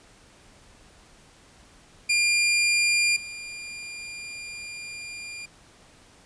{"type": "tone with level steps", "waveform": "sawtooth", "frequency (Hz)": 2400, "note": "D7", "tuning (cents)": 37, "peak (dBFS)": [-16, -32], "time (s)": [2.09, 5.46], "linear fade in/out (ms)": 10, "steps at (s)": 3.16, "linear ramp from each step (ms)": 5, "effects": ["pink hiss -54 dBFS RMS until 6.25 s", "resampled to 22050 Hz"]}